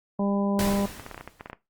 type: harmonic tone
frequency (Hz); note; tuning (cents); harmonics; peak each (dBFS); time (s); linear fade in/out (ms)
199.9; G3; +34; 1 / 2 / 3 / 4 / 5; -24 / -33 / -31 / -37 / -37; 0.19-0.86; 5
type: noise with exponential decay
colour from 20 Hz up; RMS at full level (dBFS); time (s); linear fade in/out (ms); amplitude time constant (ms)
pink; -27; 0.59-1.51; 1; 200
type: clicks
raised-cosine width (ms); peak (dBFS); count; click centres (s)
0.5; -22; 11; 0.997 / 1.064 / 1.113 / 1.145 / 1.178 / 1.21 / 1.276 / 1.409 / 1.459 / 1.499 / 1.531
effects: noise-tail reverb RT60 0.2 s tail -17 dB re dry + Opus 32 kbps